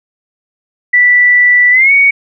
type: tone with pitch glide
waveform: sine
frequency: 1968 to 2235 Hz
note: B6 to C#7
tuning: -7 to +14 cents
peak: -4 dBFS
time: 0.93-2.11 s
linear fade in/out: 10 ms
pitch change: +221 cents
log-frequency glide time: 1.71-1.92 s
effects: none